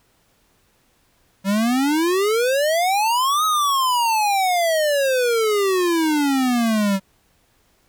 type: exponential two-way sweep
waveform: square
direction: up then down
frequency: 190 to 1281 to 190 Hz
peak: -17 dBFS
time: 1.44-7 s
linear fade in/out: 50 ms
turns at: 3.45 s
effects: pink hiss -61 dBFS RMS until 7.88 s